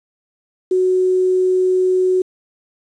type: tone with quantisation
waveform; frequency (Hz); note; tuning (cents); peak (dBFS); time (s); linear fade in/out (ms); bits
sine; 370; F#4; 0; -12; 0.71-2.22; 5; 7
effects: resampled to 22050 Hz